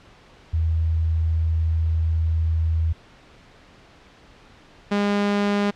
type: tone pair in turn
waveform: sine / sawtooth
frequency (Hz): 81 / 203.6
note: E2 / G#3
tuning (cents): -30 / -34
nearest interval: octave + major third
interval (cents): 1596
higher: second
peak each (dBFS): -18 / -15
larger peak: second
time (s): 0.53-2.93 / 4.91-5.71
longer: first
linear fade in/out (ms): 10
effects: pink hiss -50 dBFS RMS until 5.75 s + low-pass 4000 Hz 12 dB/octave